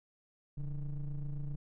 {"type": "ring-modulated tone", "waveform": "triangle", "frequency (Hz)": 77.78, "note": "D#2", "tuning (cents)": 0, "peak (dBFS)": -30, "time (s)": [0.57, 1.56], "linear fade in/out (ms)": 10, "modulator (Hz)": 64, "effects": []}